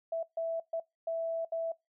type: tone bursts at uneven times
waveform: sine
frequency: 659.3 Hz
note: E5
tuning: in tune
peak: -30 dBFS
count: 5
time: 0.12-0.23 / 0.37-0.6 / 0.73-0.8 / 1.07-1.45 / 1.52-1.72 s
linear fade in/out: 5 ms
effects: noise-tail reverb RT60 0.2 s tail -23 dB re dry